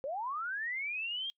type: linear sweep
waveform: sine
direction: up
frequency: 510 to 3253 Hz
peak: -34 dBFS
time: 0.04-1.3 s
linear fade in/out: 0 ms
effects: noise-tail reverb RT60 0.1 s tail -24 dB re dry